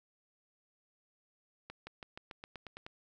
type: accelerating click train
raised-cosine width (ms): 0.3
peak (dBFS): -29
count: 10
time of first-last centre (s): 1.7-2.865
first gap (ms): 170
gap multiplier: 0.93
effects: none